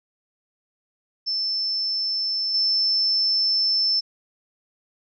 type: tone with level steps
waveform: sine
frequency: 5300 Hz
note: E8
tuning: 9 cents sharp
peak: -22 / -18 dBFS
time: 1.26-4.01 s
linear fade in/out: 20 ms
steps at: 2.54 s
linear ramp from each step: 5 ms
effects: none